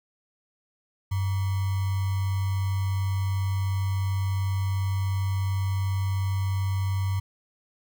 sine tone with sample-and-hold, 96.4 Hz, G2, 28 cents flat, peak -23 dBFS, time 1.11-7.2 s, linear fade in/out 10 ms, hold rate 1050 Hz, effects none

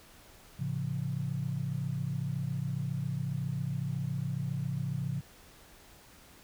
sine chord, A augmented, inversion none, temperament just, 110 / 137.5 / 171.88 Hz, A2 / C#3 / E#3, 0 / -14 / -27 cents, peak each -38 / -33 / -37 dBFS, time 0.59-5.21 s, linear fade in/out 10 ms, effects pink hiss -56 dBFS RMS until 6.43 s

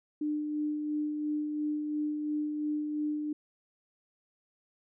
sine tone with tremolo, 300 Hz, D4, 37 cents sharp, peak -28 dBFS, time 0.21-3.33 s, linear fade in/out 5 ms, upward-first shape sine, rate 2.9 Hz, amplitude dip 35%, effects none

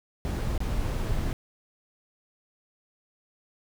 brown noise with dropouts, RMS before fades -28 dBFS, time 0.25-1.33 s, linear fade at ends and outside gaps 0 ms, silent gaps 0.578-0.604 s, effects none

